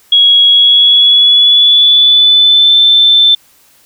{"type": "tone with pitch glide", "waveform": "sine", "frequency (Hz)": [3322, 3540], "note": ["G#7", "A7"], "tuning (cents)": [0, 10], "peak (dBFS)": -3, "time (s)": [0.12, 3.35], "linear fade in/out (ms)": 5, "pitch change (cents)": 110, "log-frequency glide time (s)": [0.46, 2.77], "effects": ["white hiss -47 dBFS RMS until 3.85 s"]}